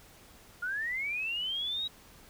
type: linear sweep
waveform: sine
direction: up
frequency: 1399 to 3856 Hz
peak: -31 dBFS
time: 0.62-1.88 s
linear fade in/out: 10 ms
effects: pink hiss -56 dBFS RMS until 2.29 s